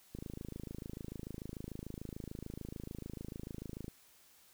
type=click train; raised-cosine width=3 ms; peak=-30 dBFS; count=101; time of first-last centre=0.15-3.881 s; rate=26.8 Hz; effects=white hiss -64 dBFS RMS until 4.53 s